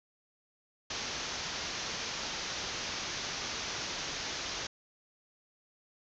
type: low-pass noise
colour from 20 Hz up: white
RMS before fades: -38 dBFS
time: 0.9-4.67 s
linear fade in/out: 5 ms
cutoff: 6500 Hz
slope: 96 dB/octave
effects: none